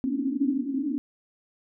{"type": "band-pass noise", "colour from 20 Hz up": "pink", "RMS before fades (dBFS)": -27, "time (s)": [0.04, 0.98], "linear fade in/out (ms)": 0, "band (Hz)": [250, 290], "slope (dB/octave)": 96, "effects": []}